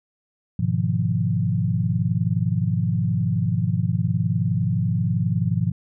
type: chord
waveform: sine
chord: F half-diminished seventh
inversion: first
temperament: equal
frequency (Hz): 103.83 / 123.47 / 155.56 / 174.61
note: Ab2 / Cb3 / Eb3 / F3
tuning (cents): 0 / 0 / 0 / 0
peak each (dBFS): -24 / -24 / -26 / -24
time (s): 0.59-5.72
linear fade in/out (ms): 5
effects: none